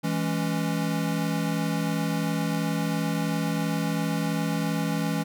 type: chord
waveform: square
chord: C# minor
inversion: first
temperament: equal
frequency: 164.81 / 207.7 / 277.2 Hz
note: E3 / G#3 / C#4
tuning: 0 / 0 / 0 cents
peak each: -28 / -31 / -31 dBFS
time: 0.03-5.24 s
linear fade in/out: 20 ms
effects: none